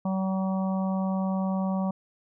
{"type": "harmonic tone", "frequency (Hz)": 190, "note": "F#3", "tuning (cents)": 46, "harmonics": [1, 3, 4, 5, 6], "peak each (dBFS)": [-25, -35, -37, -39, -41], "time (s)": [0.05, 1.91], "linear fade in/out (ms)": 5, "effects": []}